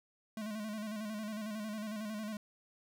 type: tone with vibrato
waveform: square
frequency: 213.8 Hz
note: A3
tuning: 49 cents flat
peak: -39 dBFS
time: 0.37-2.37 s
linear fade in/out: 2 ms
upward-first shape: square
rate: 11 Hz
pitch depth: 49 cents each way
effects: none